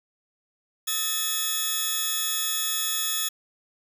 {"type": "tone cluster", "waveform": "10% pulse", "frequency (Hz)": [1279, 1785, 3382], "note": ["D#6", "A6", "G#7"], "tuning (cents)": [47, 24, 31], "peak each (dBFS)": [-27, -25, -18], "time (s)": [0.87, 3.29], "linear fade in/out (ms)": 10, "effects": []}